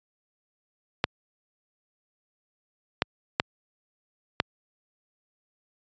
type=clicks; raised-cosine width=0.3 ms; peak=-4 dBFS; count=4; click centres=1.041 / 3.021 / 3.399 / 4.401 s; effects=high-pass 80 Hz 12 dB/octave + resampled to 16000 Hz